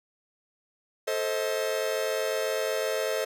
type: chord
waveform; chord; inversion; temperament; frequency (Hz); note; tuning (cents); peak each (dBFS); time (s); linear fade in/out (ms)
45% pulse; A diminished; none; just; 440 / 528 / 633.6; A4 / C5 / Eb5; 0 / +16 / +31; -31; 1.07-3.25; 10
effects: none